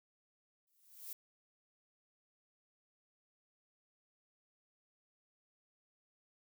violet noise with exponential growth, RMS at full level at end -43 dBFS, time 0.67-1.13 s, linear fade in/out 2 ms, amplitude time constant 100 ms, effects none

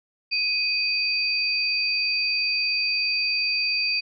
sine tone pair together, 2499 / 4644 Hz, D#7 / D8, +7 / -20 cents, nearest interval major seventh, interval 1073 cents, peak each -24 dBFS, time 0.31-4.01 s, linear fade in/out 20 ms, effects none

